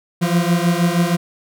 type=beating tone pair; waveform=40% pulse; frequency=170 / 176.3 Hz; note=F3 / F3; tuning=-46 / +17 cents; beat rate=6.3 Hz; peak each=-16 / -17 dBFS; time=0.21-1.17 s; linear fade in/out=20 ms; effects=none